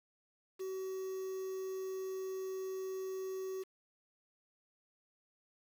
triangle tone with quantisation, 378.8 Hz, F#4, 41 cents sharp, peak -36 dBFS, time 0.59-3.64 s, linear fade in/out 20 ms, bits 9, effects none

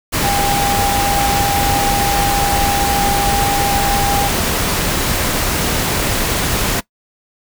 sine tone in noise, 803 Hz, G5, 41 cents sharp, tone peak -16 dBFS, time 0.23-4.29 s, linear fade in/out 20 ms, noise pink, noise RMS -17 dBFS, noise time 0.12-6.81 s, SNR -2 dB, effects noise-tail reverb RT60 0.1 s tail -20 dB re dry

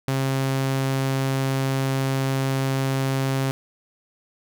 sawtooth tone, 134.3 Hz, C3, 46 cents sharp, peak -17 dBFS, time 0.08-3.51 s, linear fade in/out 0 ms, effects none

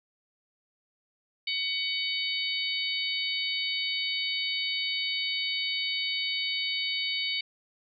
harmonic tone, 750 Hz, F#5, 23 cents sharp, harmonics 3 / 4 / 5 / 6, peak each -32 / -33 / -34 / -35 dBFS, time 1.47-7.41 s, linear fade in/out 5 ms, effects none

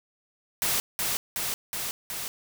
white noise with echo, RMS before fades -26 dBFS, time 0.62-0.8 s, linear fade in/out 0 ms, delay 370 ms, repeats 4, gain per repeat -2 dB, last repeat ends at 2.28 s, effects none

